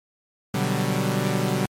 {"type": "chord", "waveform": "sawtooth", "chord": "G major seventh", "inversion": "first", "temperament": "equal", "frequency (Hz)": [123.47, 146.83, 185, 196], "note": ["B2", "D3", "F#3", "G3"], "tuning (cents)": [0, 0, 0, 0], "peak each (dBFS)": -23, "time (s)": [0.54, 1.66], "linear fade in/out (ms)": 5, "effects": ["MP3 64 kbps"]}